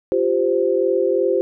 sine chord, F suspended second, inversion none, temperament equal with one note detuned, 349.2 / 392 / 519 Hz, F4 / G4 / C5, 0 / 0 / -14 cents, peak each -21 / -19 / -19 dBFS, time 0.12-1.41 s, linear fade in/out 0 ms, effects none

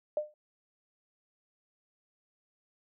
sine tone with exponential decay, 603 Hz, D5, 46 cents sharp, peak -24 dBFS, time 0.17-0.34 s, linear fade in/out 2 ms, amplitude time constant 35 ms, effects none

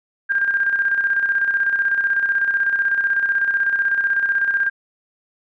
sine tone with tremolo, 1600 Hz, G6, 35 cents sharp, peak -14 dBFS, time 0.29-4.7 s, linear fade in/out 20 ms, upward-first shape square, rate 16 Hz, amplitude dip 50%, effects none

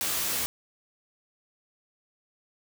white noise with comb filter, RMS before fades -29 dBFS, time 0.01-0.46 s, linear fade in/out 0 ms, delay 14 ms, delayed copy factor +0.85, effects none

